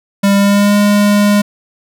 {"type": "tone with pitch glide", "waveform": "square", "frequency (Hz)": [199.3, 205.4], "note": ["G3", "G#3"], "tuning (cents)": [29, -19], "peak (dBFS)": -8, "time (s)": [0.23, 1.42], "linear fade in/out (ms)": 10, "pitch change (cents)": 52, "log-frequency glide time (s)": [0.36, 0.76], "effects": []}